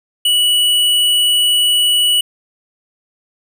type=tone; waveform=square; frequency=2943 Hz; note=F#7; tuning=10 cents flat; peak=-11 dBFS; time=0.25-2.21 s; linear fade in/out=5 ms; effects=none